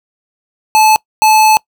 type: tone bursts at uneven times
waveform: square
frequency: 867 Hz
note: A5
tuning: 26 cents flat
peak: -6 dBFS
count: 2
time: 0.75-0.96 / 1.22-1.57 s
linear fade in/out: 0 ms
effects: noise-tail reverb RT60 0.1 s tail -24 dB re dry